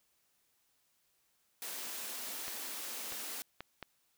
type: high-pass noise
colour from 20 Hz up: white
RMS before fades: -42 dBFS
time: 1.62-3.42 s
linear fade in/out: 0 ms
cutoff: 200 Hz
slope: 96 dB/octave
type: clicks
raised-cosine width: 0.3 ms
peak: -26 dBFS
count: 4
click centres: 2.481 / 3.123 / 3.606 / 3.827 s
effects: white hiss -75 dBFS RMS until 4.17 s